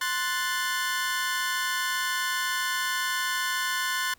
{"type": "chord", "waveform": "sawtooth", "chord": "F# diminished", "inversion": "second", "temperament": "equal", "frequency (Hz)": [1046.5, 1480, 1760], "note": ["C6", "F#6", "A6"], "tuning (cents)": [0, 0, 0], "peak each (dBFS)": -27, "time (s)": [0.01, 4.14], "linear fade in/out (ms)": 5, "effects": ["pink hiss -60 dBFS RMS until 4.18 s"]}